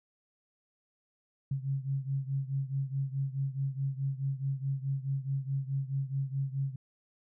sine beating tone pair, 135 / 139.7 Hz, C#3 / C#3, -45 / +14 cents, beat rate 4.7 Hz, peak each -32 / -35 dBFS, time 1.51-6.76 s, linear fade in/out 5 ms, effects none

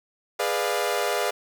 sawtooth chord, G# diminished seventh, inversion none, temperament equal with one note detuned, 415.3 / 493.9 / 594.5 / 698.5 Hz, G#4 / B4 / D5 / F5, 0 / 0 / +21 / 0 cents, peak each -25 dBFS, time 0.39-1.31 s, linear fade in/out 10 ms, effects 9-bit

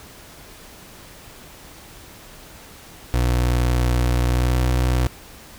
30% pulse tone with pitch glide, 61 to 62.28 Hz, B1 to B1, -21 to +15 cents, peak -14 dBFS, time 3.14-5.07 s, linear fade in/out 0 ms, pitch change +36 cents, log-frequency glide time 4.26-4.62 s, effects pink hiss -43 dBFS RMS until 5.58 s

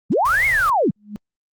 sine linear two-way sweep, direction up then down, 132.9 to 2215 to 132.9 Hz, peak -14 dBFS, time 0.1-0.91 s, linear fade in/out 10 ms, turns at 0.46 s
pink band-stop noise, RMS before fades -31 dBFS, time 0.25-0.7 s, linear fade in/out 5 ms, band 140 to 520 Hz, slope 48 dB/octave
sine tone with exponential growth, 208.2 Hz, G#3, 5 cents sharp, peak -24 dBFS, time 0.96-1.16 s, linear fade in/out 0 ms, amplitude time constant 43 ms
effects Opus 24 kbps

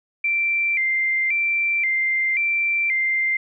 sine tone with vibrato, 2217 Hz, C#7, in tune, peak -18 dBFS, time 0.24-3.37 s, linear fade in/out 5 ms, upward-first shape square, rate 0.94 Hz, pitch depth 100 cents each way, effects none

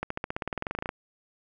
accelerating click train, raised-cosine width 0.5 ms, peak -15 dBFS, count 18, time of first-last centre 0.03-0.891 s, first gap 74 ms, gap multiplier 0.95, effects none

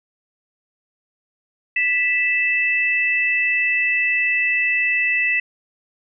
sine tone pair together, 1975.5 / 2637 Hz, B6 / E7, 0 / 0 cents, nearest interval perfect fourth, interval 500 cents, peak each -19 dBFS, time 1.76-5.4 s, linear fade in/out 5 ms, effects none

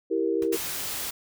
sine chord, E diminished, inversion none, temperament equal, 329.6 / 392 / 466.2 Hz, E4 / G4 / Bb4, 0 / 0 / 0 cents, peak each -27 dBFS, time 0.1-0.57 s, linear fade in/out 20 ms
pink noise with exponential decay, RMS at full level -38 dBFS, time 0.42-0.52 s, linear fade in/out 2 ms, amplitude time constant 21 ms
white noise, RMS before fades -32 dBFS, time 0.52-1.11 s, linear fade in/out 10 ms
effects none

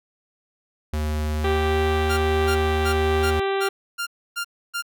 square tone with pitch glide, 76.2 to 78.52 Hz, D#2 to D#2, -36 to +16 cents, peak -23 dBFS, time 0.93-3.4 s, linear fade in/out 5 ms, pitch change +52 cents, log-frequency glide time 1.31-1.86 s
harmonic tone, 391.2 Hz, G4, 4 cents flat, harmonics 1 / 2 / 3 / 4 / 5 / 6 / 7 / 8 / 9 / 10, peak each -22 / -28 / -32 / -34 / -36 / -38 / -39 / -40 / -41 / -42 dBFS, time 1.44-3.69 s, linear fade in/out 5 ms
sawtooth tone bursts, 1396.9 Hz, F6, in tune, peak -21 dBFS, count 8, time 2.09-4.824 s, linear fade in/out 20 ms, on 88 ms, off 290 ms
effects none

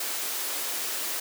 white high-pass noise, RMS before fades -31 dBFS, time 0-1.2 s, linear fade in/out 5 ms, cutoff 280 Hz, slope 24 dB/octave, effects none

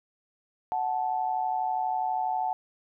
sine tone pair together, 741.7 / 874 Hz, F#5 / A5, +4 / -12 cents, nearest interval minor third, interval 284 cents, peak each -28 / -29 dBFS, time 0.72-2.53 s, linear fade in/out 0 ms, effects none

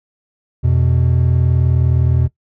triangle tone pair together, 85.55 / 125.1 Hz, F2 / B2, -35 / +23 cents, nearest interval perfect fifth, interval 658 cents, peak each -12 dBFS, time 0.63-2.28 s, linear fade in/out 20 ms, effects noise-tail reverb RT60 0.1 s tail -18 dB re dry

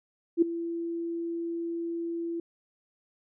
sine tone with ADSR envelope, 336.8 Hz, E4, 37 cents sharp, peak -15 dBFS, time 0.37-2.4 s, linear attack 50 ms, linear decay 7 ms, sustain -15 dB, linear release 3 ms, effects none

